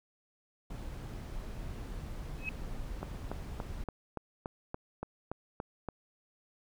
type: noise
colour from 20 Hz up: brown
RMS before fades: -41 dBFS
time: 0.7-3.84 s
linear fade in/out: 5 ms
type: tone with exponential growth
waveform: sine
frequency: 2557 Hz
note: D#7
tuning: 47 cents sharp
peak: -30 dBFS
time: 2.37-2.49 s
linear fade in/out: 1 ms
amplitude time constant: 26 ms
type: click train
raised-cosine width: 1 ms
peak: -23 dBFS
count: 11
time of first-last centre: 3.03-5.887 s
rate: 3.5 Hz
effects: none